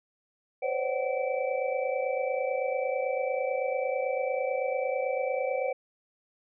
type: tone cluster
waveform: sine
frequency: 509 / 538 / 585 / 752 / 2315 Hz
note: C5 / C5 / D5 / F#5 / D7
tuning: -48 / +48 / -7 / +28 / -25 cents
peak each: -31 / -31 / -35 / -35 / -39 dBFS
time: 0.62-5.73 s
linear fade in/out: 10 ms
effects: none